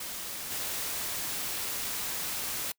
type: noise with level steps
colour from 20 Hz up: white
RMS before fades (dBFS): -38 / -34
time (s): 0-2.72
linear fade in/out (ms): 5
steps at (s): 0.5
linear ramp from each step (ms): 20
effects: noise-tail reverb RT60 0.1 s tail -26 dB re dry